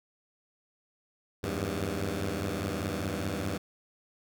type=tone cluster; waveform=10% pulse; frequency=80.7 / 95.9 / 100.8 Hz; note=E2 / G2 / G2; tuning=-36 / -37 / +49 cents; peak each=-27 dBFS; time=1.43-3.58 s; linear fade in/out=10 ms; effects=none